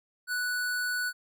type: tone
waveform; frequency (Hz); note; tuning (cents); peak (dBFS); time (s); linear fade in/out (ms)
square; 1480; F#6; 0; -29; 0.27-1.13; 50
effects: none